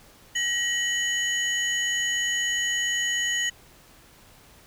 sine tone cluster, 1900 / 2987 / 6710 Hz, A#6 / F#7 / G#8, +33 / +16 / +17 cents, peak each -25 / -26 / -29 dBFS, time 0.35-3.5 s, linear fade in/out 10 ms, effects tanh soft clip ceiling -18 dBFS + pink hiss -53 dBFS RMS until 4.66 s

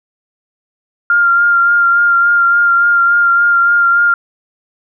sine tone with vibrato, 1396.9 Hz, F6, in tune, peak -7 dBFS, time 1.1-4.14 s, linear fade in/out 2 ms, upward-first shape sine, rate 3.5 Hz, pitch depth 20 cents each way, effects none

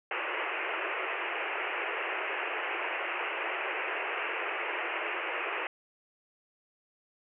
white band-pass noise, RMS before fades -34 dBFS, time 0.11-5.67 s, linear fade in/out 2 ms, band 330 to 2800 Hz, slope 96 dB/octave, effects none

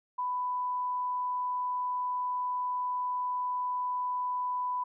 sine tone, 995 Hz, B5, 13 cents sharp, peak -29 dBFS, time 0.18-4.84 s, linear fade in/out 10 ms, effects none

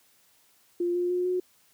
sine tone with pitch steps, 349.2 / 354.1 / 359 / 364 Hz, F4 / F4 / F4 / F#4, 0 / +24 / +48 / -28 cents, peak -24 dBFS, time 0.8-1.4 s, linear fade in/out 5 ms, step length 150 ms, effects white hiss -63 dBFS RMS until 1.73 s + high-pass 60 Hz 12 dB/octave

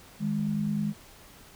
sine tone pair together, 157.95 / 207.7 Hz, D#3 / G#3, +26 / 0 cents, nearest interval perfect fourth, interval 474 cents, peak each -31 / -27 dBFS, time 0.19-0.94 s, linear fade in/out 50 ms, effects pink hiss -52 dBFS RMS until 1.55 s

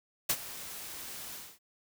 white noise with ADSR envelope, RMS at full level -26 dBFS, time 0.29-1.59 s, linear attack 8 ms, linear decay 58 ms, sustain -17 dB, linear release 250 ms, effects none

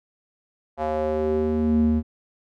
square tone with band-pass filter sweep, 77.4 Hz, D#2, 9 cents flat, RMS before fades -22 dBFS, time 0.77-2.03 s, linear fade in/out 50 ms, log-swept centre 730 to 180 Hz, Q 3.2, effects none

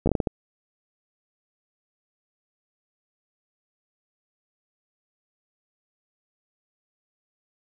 slowing click train, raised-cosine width 2 ms, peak -9 dBFS, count 7, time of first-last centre 0.06-0.272 s, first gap 13 ms, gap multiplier 1.4, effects none

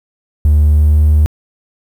triangle tone with pitch glide, 75.1 to 75.97 Hz, D2 to D#2, +39 to -41 cents, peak -3 dBFS, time 0.45-1.26 s, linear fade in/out 0 ms, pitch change +20 cents, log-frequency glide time 0.77-0.97 s, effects tanh soft clip ceiling -1 dBFS + 7-bit

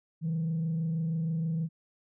sine tone with frequency modulation, 162.6 Hz, E3, 23 cents flat, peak -26 dBFS, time 0.21-1.69 s, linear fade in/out 50 ms, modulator 26.3 Hz, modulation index 0.31, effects tanh soft clip ceiling -25 dBFS

